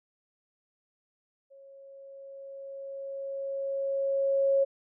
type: tone with level ramp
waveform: sine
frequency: 548 Hz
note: C#5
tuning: 20 cents flat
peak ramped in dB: -50 to -20 dBFS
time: 1.5-4.65 s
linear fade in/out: 20 ms
effects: none